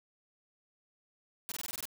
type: noise bursts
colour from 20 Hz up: white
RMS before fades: -39 dBFS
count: 8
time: 1.49-1.854 s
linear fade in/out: 0 ms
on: 28 ms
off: 20 ms
effects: none